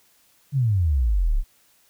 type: exponential sweep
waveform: sine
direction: down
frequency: 146.83 to 30.24 Hz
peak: -17 dBFS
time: 0.52-1.44 s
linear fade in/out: 50 ms
effects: white hiss -60 dBFS RMS until 1.89 s